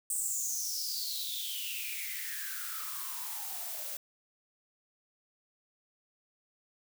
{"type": "noise with high-pass filter sweep", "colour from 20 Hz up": "blue", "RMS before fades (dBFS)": -37, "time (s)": [0.1, 3.97], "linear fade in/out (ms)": 2, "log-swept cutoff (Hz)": [8500, 560], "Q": 9.2, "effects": []}